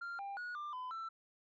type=tone with pitch steps; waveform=sine; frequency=1391 / 796 / 1455 / 1190 / 1010 / 1334 Hz; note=F6 / G5 / F#6 / D6 / B5 / E6; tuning=-7 / +26 / -29 / +22 / +39 / +20 cents; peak=-38 dBFS; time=0.01-1.09 s; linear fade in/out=10 ms; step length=180 ms; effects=tanh soft clip ceiling -40 dBFS